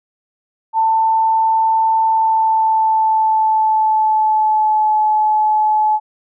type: tone with pitch glide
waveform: sine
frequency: 890 to 857.7 Hz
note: A5 to A5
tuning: +20 to -44 cents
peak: -11 dBFS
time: 0.73-6 s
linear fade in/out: 50 ms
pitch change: -64 cents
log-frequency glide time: 2.04-4.98 s
effects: none